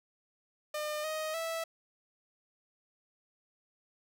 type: tone with pitch steps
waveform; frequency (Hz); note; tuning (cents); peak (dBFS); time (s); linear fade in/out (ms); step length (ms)
sawtooth; 604 / 625 / 656; D5 / D#5 / E5; +48 / +8 / -9; -30; 0.74-1.64; 5; 300
effects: none